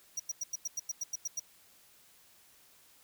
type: tone bursts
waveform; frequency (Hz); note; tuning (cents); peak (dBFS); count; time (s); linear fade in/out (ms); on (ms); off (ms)
square; 5780; F#8; -41; -33; 11; 0.17-1.397; 5; 27; 93
effects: white hiss -62 dBFS RMS until 3.03 s